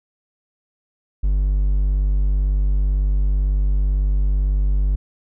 triangle tone, 49 Hz, G1, in tune, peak -13 dBFS, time 1.23-4.96 s, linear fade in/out 10 ms, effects none

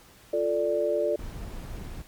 sine chord, D minor, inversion first, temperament equal, 349.2 / 440 / 587.3 Hz, F4 / A4 / D5, 0 / 0 / 0 cents, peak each -30 / -28 / -25 dBFS, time 0.33-1.16 s, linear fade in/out 5 ms
brown noise, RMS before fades -37 dBFS, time 1.19-2.02 s, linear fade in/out 2 ms
effects pink hiss -54 dBFS RMS until 2.07 s + MP3 96 kbps

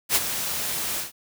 white noise with ADSR envelope, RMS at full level -18 dBFS, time 0.09-1.12 s, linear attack 66 ms, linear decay 35 ms, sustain -10 dB, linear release 140 ms, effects none

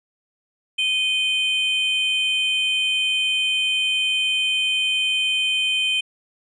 triangle tone pair together, 2484 / 3105 Hz, D#7 / G7, -3 / -17 cents, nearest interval major third, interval 386 cents, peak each -21 / -19 dBFS, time 0.78-6.01 s, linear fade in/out 10 ms, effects resampled to 24000 Hz

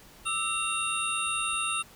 sine tone cluster, 1201 / 1310 / 2744 / 3688 / 9040 Hz, D6 / E6 / F7 / A#7 / C#9, +38 / -11 / -31 / -19 / +33 cents, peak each -38 / -33 / -31 / -36 / -33 dBFS, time 0.25-1.83 s, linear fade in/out 20 ms, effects pink hiss -53 dBFS RMS until 1.95 s

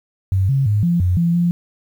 sine tone with pitch steps, 95.4 / 136.2 / 104.2 / 172.3 / 89.9 / 170 / 173.4 Hz, G2 / C#3 / G#2 / F3 / F#2 / F3 / F3, -47 / -30 / +6 / -23 / -49 / -46 / -12 cents, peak -13 dBFS, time 0.32-1.51 s, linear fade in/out 0 ms, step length 170 ms, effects 8-bit

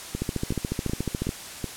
two click trains, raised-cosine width 3 ms, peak -15 / -13 dBFS, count 5 / 16, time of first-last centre 0.15-1.643 / 0.22-1.291 s, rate 2.68 / 14 Hz, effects white hiss -39 dBFS RMS until 1.76 s + low-pass 11000 Hz 12 dB/octave

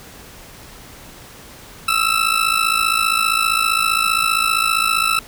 20% pulse ring-modulated tone, 1318.5 Hz, E6, in tune, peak -7 dBFS, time 1.88-5.19 s, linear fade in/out 2 ms, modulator 27.6 Hz, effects pink hiss -40 dBFS RMS until 5.27 s

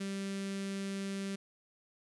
sawtooth tone with notch filter, 196 Hz, G3, in tune, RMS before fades -38 dBFS, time 0-1.36 s, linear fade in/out 10 ms, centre 850 Hz, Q 0.7, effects resampled to 24000 Hz + 12-bit

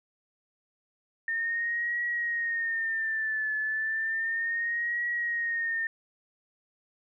sine tone with vibrato, 1818 Hz, A#6, 44 cents flat, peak -27 dBFS, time 1.28-5.87 s, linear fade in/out 2 ms, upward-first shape triangle, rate 0.33 Hz, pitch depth 91 cents each way, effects none

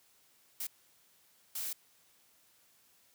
blue noise bursts at uneven times, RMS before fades -38 dBFS, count 2, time 0.6-0.67 / 1.55-1.73 s, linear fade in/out 5 ms, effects white hiss -67 dBFS RMS until 3.14 s + high-pass 60 Hz 12 dB/octave

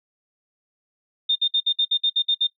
sine tone bursts, 3636 Hz, A#7, 44 cents flat, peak -16 dBFS, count 10, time 1.29-2.472 s, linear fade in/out 10 ms, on 66 ms, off 58 ms, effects noise-tail reverb RT60 0.1 s tail -17 dB re dry

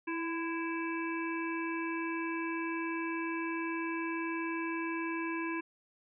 harmonic tone with a mistuned harmonic, 329.6 Hz, E4, in tune, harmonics 1 / 3 / 5 / 7 / 8, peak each -35 / -40 / -42 / -43 / -44 dBFS, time 0.07-5.61 s, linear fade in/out 10 ms, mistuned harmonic 3, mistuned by +37 cents, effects none

